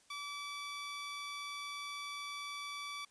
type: tone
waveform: 15% pulse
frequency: 1153 Hz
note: D6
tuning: 32 cents flat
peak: -35 dBFS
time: 0.1-3.05 s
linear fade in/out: 5 ms
effects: white hiss -67 dBFS RMS until 3.1 s + resampled to 22050 Hz